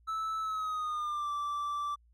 triangle tone with pitch glide, 1310 to 1167.1 Hz, E6 to D6, -11 to -11 cents, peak -30 dBFS, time 0.07-1.96 s, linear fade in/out 20 ms, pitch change -200 cents, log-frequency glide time 0.4-1.31 s, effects added 58 Hz sine -61 dBFS peak until 2.13 s

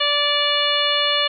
harmonic tone with a mistuned harmonic, 582 Hz, D5, 16 cents flat, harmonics 1 / 2 / 3 / 4 / 5 / 6 / 7, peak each -25 / -25 / -27 / -27 / -21 / -23 / -26 dBFS, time 0-1.28 s, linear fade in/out 10 ms, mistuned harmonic 7, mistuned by +74 cents, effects none

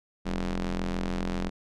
sawtooth ring-modulated tone, 87.31 Hz, F2, in tune, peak -21 dBFS, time 0.25-1.5 s, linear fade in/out 20 ms, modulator 108 Hz, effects low-pass 6000 Hz 12 dB/octave

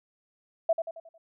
sine tone with echo, 659.3 Hz, E5, in tune, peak -19 dBFS, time 0.69-0.73 s, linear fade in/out 5 ms, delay 90 ms, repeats 5, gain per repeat -7 dB, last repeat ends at 1.18 s, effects none

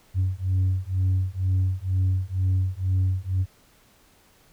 sine beating tone pair, 92.5 / 94.6 Hz, F#2 / F#2, 0 / +39 cents, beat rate 2.1 Hz, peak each -22 dBFS, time 0.14-3.46 s, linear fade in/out 50 ms, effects tanh soft clip ceiling -17 dBFS + pink hiss -58 dBFS RMS until 4.52 s

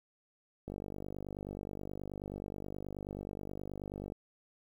click train, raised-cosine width 2 ms, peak -28 dBFS, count 171, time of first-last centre 0.68-4.121 s, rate 49.4 Hz, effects 10-bit

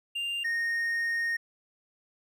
triangle tone pair in turn, 2794 / 1852.3 Hz, F7 / A#6, 0 / -12 cents, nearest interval perfect fifth, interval 712 cents, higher first, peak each -28 / -25 dBFS, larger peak second, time 0.15-0.44 / 0.44-1.37 s, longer second, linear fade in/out 10 ms, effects none

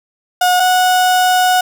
35% pulse tone pair in turn, 724 / 734.1 Hz, F#5 / F#5, -38 / -14 cents, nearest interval unison, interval 24 cents, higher second, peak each -8 dBFS, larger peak neither, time 0.41-0.6 / 0.6-1.61 s, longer second, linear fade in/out 5 ms, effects none

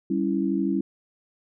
sine chord, C# diminished, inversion second, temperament equal, 196 / 277.2 / 329.6 Hz, G3 / C#4 / E4, 0 / 0 / 0 cents, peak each -26 dBFS, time 0.1-0.81 s, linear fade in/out 5 ms, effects none

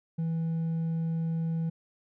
sine tone with hard clipping, 163.9 Hz, E3, 10 cents flat, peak -28 dBFS, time 0.18-1.7 s, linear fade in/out 10 ms, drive 2 dB, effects none

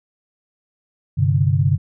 sine chord, G suspended fourth, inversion none, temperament equal, 98 / 130.81 / 146.83 Hz, G2 / C3 / D3, 0 / 0 / 0 cents, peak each -18 dBFS, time 1.17-1.78 s, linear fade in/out 20 ms, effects none

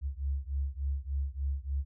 sine beating tone pair, 67.7 / 71.1 Hz, C#2 / C#2, -40 / +45 cents, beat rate 3.4 Hz, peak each -33 / -34 dBFS, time 0.01-1.85 s, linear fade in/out 50 ms, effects none

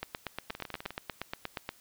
two click trains, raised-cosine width 0.3 ms, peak -24 / -18 dBFS, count 9 / 15, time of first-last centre 0.5-0.906 / 0.03-1.691 s, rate 19.7 / 8.43 Hz, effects white hiss -60 dBFS RMS until 1.8 s

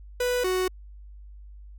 45% pulse tone pair in turn, 493.9 / 370 Hz, B4 / F#4, 0 / 0 cents, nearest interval perfect fourth, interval 500 cents, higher first, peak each -23 dBFS, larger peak neither, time 0.2-0.44 / 0.44-0.68 s, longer neither, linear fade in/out 5 ms, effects added 50 Hz sine -42 dBFS peak until 1.78 s

